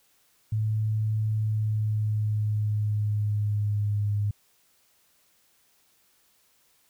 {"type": "tone with pitch glide", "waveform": "sine", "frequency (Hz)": [108.4, 103.09], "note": ["A2", "G#2"], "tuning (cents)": [-25, -12], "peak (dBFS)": -23, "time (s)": [0.52, 4.31], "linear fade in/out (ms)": 5, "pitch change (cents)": -87, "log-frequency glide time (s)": [1.32, 4.14], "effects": ["white hiss -65 dBFS RMS until 6.89 s"]}